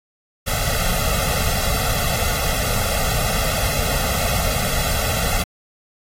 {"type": "noise with comb filter", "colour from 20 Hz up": "pink", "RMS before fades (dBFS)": -21, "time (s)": [0.46, 5.44], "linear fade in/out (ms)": 20, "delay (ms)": 1.5, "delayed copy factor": 0.9, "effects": ["AAC 48 kbps"]}